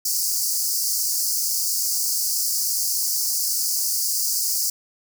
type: high-pass noise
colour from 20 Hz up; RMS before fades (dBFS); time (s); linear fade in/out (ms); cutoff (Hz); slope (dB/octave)
pink; -23; 0.05-4.7; 5; 4600; 96
effects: none